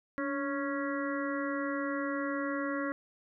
harmonic tone with a mistuned harmonic, 277.2 Hz, C#4, in tune, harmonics 1 / 2 / 4 / 5 / 6 / 7, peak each -34 / -37 / -40 / -41 / -42 / -42 dBFS, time 0.18-2.92 s, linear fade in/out 0 ms, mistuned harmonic 1, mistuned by +57 cents, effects none

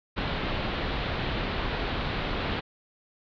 pink low-pass noise, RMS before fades -30 dBFS, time 0.16-2.61 s, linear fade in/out 20 ms, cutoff 4100 Hz, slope 48 dB/octave, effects none

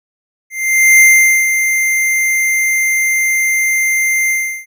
square tone with ADSR envelope, 2093 Hz, C7, in tune, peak -4 dBFS, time 0.5-4.66 s, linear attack 500 ms, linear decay 460 ms, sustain -8 dB, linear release 360 ms, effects none

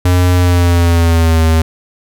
square tone with pitch glide, 90 to 80.65 Hz, F#2 to E2, -47 to -37 cents, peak -8 dBFS, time 0.05-1.62 s, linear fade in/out 5 ms, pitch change -190 cents, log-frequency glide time 0.34-1.43 s, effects none

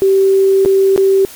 sine tone with dropouts, 387.4 Hz, G4, 20 cents flat, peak -7 dBFS, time 0.02-1.25 s, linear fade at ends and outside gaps 0 ms, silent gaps 0.65-0.659 / 0.962-0.977 s, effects white hiss -35 dBFS RMS until 1.35 s

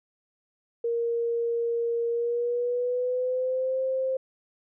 sine tone with pitch glide, 467.5 to 524.8 Hz, A#4 to C5, +5 to +5 cents, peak -24 dBFS, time 0.84-4.17 s, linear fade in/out 5 ms, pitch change +200 cents, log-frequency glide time 2.09-3.81 s, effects none

